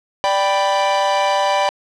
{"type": "chord", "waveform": "45% pulse", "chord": "G major", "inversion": "second", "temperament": "equal", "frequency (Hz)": [587.3, 784, 987.8], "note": ["D5", "G5", "B5"], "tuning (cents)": [0, 0, 0], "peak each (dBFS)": -19, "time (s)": [0.24, 1.69], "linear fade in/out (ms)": 0, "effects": ["low-pass 5000 Hz 12 dB/octave"]}